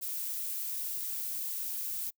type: noise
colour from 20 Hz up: violet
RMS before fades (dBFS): -36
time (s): 0.01-2.11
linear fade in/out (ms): 20
effects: noise-tail reverb RT60 0.1 s tail -26 dB re dry